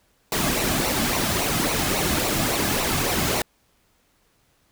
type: noise with flanger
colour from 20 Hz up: pink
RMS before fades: -23 dBFS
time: 0.32-3.42 s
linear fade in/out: 2 ms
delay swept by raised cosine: 0.59 to 2.19 ms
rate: 3.6 Hz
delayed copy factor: -0.6
effects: pink hiss -64 dBFS RMS until 4.71 s